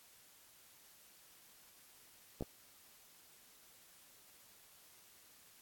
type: clicks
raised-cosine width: 2 ms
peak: -27 dBFS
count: 2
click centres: 2.409 / 2.424 s
effects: white hiss -63 dBFS RMS until 5.61 s + AAC 64 kbps